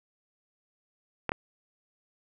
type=clicks; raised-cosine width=0.5 ms; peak=-13 dBFS; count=2; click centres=1.293 / 1.319 s; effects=none